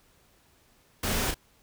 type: noise with echo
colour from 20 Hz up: pink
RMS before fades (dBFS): -29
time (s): 1.03-1.31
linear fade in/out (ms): 5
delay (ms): 34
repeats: 1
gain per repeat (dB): -5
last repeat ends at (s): 1.344
effects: pink hiss -63 dBFS RMS until 1.62 s